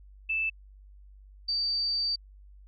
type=tone pair in turn; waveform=sine; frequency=2637 / 4628 Hz; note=E7 / D8; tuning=0 / -26 cents; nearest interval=minor seventh; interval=974 cents; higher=second; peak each=-26 dBFS; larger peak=neither; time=0.29-0.5 / 1.48-2.16 s; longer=second; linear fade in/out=10 ms; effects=added 49 Hz sine -49 dBFS peak until 2.67 s